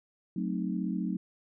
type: chord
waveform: sine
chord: F# diminished seventh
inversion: none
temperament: equal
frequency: 185 / 220 / 261.6 / 311.1 Hz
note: F#3 / A3 / C4 / Eb4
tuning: 0 / 0 / 0 / 0 cents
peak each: -32 / -35 / -37 / -37 dBFS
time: 0.36-1.17 s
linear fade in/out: 5 ms
effects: none